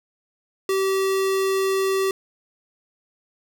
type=tone; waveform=square; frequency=385.4 Hz; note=G4; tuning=29 cents flat; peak=-20 dBFS; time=0.69-2.11 s; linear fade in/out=2 ms; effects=8-bit